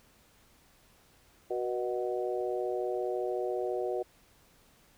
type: harmonic tone with a mistuned harmonic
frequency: 123.47 Hz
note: B2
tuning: in tune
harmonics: 3 / 4 / 5 / 6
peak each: -33 / -35 / -37 / -39 dBFS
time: 1.5-4.03 s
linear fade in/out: 10 ms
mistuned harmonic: 4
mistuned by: -32 cents
effects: pink hiss -63 dBFS RMS until 4.97 s